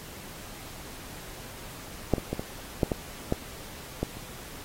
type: clicks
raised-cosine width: 2 ms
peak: -7 / -18 / -15 / -18 / -8 / -12 / -11 / -13 / -29 dBFS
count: 9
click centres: 2.137 / 2.182 / 2.33 / 2.395 / 2.832 / 2.918 / 3.324 / 4.03 / 4.17 s
effects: pink hiss -44 dBFS RMS until 4.64 s + AAC 48 kbps